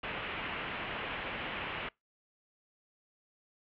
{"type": "low-pass noise", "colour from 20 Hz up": "white", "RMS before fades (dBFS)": -39, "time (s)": [0.03, 1.89], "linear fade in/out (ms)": 5, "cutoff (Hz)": 3000, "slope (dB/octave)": 48, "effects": ["noise-tail reverb RT60 0.2 s tail -25 dB re dry"]}